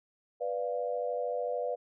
sine chord, B diminished, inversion none, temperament equal, 493.9 / 587.3 / 698.5 Hz, B4 / D5 / F5, 0 / 0 / 0 cents, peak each -33 / -35 / -37 dBFS, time 0.4-1.76 s, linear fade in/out 20 ms, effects none

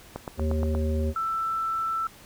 click train, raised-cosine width 1 ms, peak -18 dBFS, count 6, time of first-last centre 0.16-0.75 s, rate 8.48 Hz
harmonic tone, 77.78 Hz, D#2, in tune, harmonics 1 / 3 / 5 / 7, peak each -24 / -31 / -34 / -35 dBFS, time 0.37-1.14 s, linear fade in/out 50 ms
sine tone, 1328 Hz, E6, 12 cents sharp, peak -25 dBFS, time 1.16-2.07 s, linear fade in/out 2 ms
effects pink hiss -50 dBFS RMS until 2.25 s

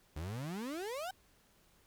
35% pulse exponential sweep, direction up, 72 to 784 Hz, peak -37 dBFS, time 0.16-1.11 s, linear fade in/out 5 ms, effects pink hiss -68 dBFS RMS until 1.86 s

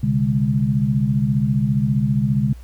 sine tone cluster, 128.5 / 143.4 / 205.4 Hz, C3 / D3 / G#3, -31 / -41 / -19 cents, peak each -20 dBFS, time 0.03-2.53 s, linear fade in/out 5 ms, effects added 60 Hz sine -35 dBFS peak until 2.63 s + pink hiss -53 dBFS RMS until 2.63 s

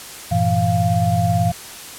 sine tone cluster, 98 / 116.1 / 166.7 / 697 Hz, G2 / A#2 / E3 / F5, 0 / -7 / +20 / -4 cents, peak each -20 dBFS, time 0.31-1.52 s, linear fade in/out 10 ms, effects white hiss -35 dBFS RMS until 1.98 s + low-pass 12000 Hz 12 dB/octave

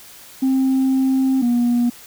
sine tone pair in turn, 264.3 / 240.5 Hz, C4 / B3, +18 / -46 cents, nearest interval major second, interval 164 cents, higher first, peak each -12 dBFS, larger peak neither, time 0.42-1.42 / 1.42-1.9 s, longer first, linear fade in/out 10 ms, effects tanh soft clip ceiling -12 dBFS + white hiss -42 dBFS RMS until 2.06 s

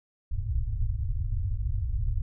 pink low-pass noise, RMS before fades -28 dBFS, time 0.31-2.22 s, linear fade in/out 10 ms, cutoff 120 Hz, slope 96 dB/octave, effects none

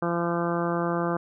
harmonic tone, 171.2 Hz, F3, 34 cents flat, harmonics 1 / 2 / 3 / 4 / 5 / 6 / 7 / 8 / 9, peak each -29 / -29 / -31 / -33 / -36 / -36 / -33 / -39 / -39 dBFS, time 0.02-1.17 s, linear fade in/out 5 ms, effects none

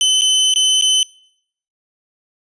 sawtooth tone with dropouts, 3040 Hz, F#7, 46 cents sharp, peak -8 dBFS, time 0.01-1.03 s, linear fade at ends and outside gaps 1 ms, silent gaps 0.211-0.218 / 0.539-0.559 / 0.812-0.822 s, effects noise-tail reverb RT60 0.7 s tail -24 dB re dry + resampled to 22050 Hz

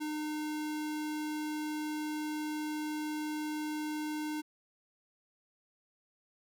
square tone, 304.3 Hz, D#4, 38 cents flat, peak -35 dBFS, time 0-4.42 s, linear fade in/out 20 ms, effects none

